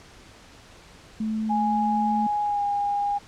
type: tone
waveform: sine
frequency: 218.3 Hz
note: A3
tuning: 13 cents flat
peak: -24 dBFS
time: 1.2-2.27 s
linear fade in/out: 5 ms
type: tone with pitch glide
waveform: sine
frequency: 830.6 to 813.5 Hz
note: G#5 to G#5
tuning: 0 to -36 cents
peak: -22 dBFS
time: 1.49-3.19 s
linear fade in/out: 20 ms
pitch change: -36 cents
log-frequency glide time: 2.43-2.62 s
effects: pink hiss -49 dBFS RMS until 3.27 s + low-pass 7000 Hz 12 dB/octave